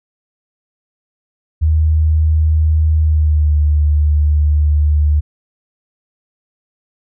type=tone with pitch glide; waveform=sine; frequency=78.2 to 74.71 Hz; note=D#2 to D2; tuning=+9 to +30 cents; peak=-9 dBFS; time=1.61-5.21 s; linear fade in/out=20 ms; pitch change=-79 cents; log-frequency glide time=2.99-3.58 s; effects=none